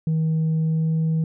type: tone with pitch glide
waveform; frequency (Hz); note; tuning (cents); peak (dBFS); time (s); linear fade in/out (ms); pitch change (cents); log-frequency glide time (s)
sine; 159.3 to 160.32; D#3 to E3; +41 to -48; -16; 0.07-1.24; 2; +11; 0.6-0.92
effects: tanh soft clip ceiling -17 dBFS